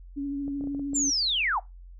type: tone with vibrato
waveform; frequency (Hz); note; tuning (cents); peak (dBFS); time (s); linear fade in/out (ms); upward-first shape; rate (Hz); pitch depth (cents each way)
sine; 281.1; C#4; +24; -28; 0.16-1.11; 20; triangle; 13; 32
type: clicks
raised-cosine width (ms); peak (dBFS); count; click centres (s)
2; -28; 7; 0.48 / 0.61 / 0.64 / 0.673 / 0.748 / 0.795 / 0.933
type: linear sweep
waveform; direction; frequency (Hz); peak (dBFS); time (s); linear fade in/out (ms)
sine; down; 7470 to 639; -23; 0.94-1.6; 20
effects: noise-tail reverb RT60 0.2 s tail -21 dB re dry + added 44 Hz sine -43 dBFS peak until 1.99 s